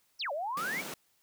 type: exponential two-way sweep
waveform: sine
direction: down then up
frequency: 5970 to 547 to 2395 Hz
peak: -32 dBFS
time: 0.19-0.82 s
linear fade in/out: 20 ms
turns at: 0.32 s
type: high-pass noise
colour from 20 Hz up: pink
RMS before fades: -41 dBFS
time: 0.57-0.94 s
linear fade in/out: 2 ms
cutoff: 150 Hz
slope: 48 dB/octave
effects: white hiss -71 dBFS RMS until 1.22 s